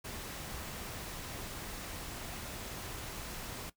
pink noise, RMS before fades -43 dBFS, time 0.04-3.7 s, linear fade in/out 10 ms, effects noise-tail reverb RT60 0.1 s tail -17 dB re dry

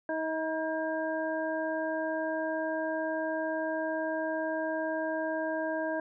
harmonic tone with a mistuned harmonic, 317.8 Hz, D#4, 37 cents sharp, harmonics 1 / 2 / 3 / 5, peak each -35 / -32 / -39 / -37 dBFS, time 0.09-6 s, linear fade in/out 2 ms, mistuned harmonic 5, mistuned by +17 cents, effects none

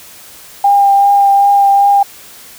sine tone with vibrato, 800 Hz, G5, 35 cents sharp, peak -5 dBFS, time 0.64-2.03 s, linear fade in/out 5 ms, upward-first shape triangle, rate 2.6 Hz, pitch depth 16 cents each way, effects white hiss -36 dBFS RMS until 2.58 s

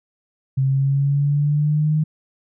sine linear sweep, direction up, 132.9 to 155.2 Hz, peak -15 dBFS, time 0.57-2.04 s, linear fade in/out 10 ms, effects none

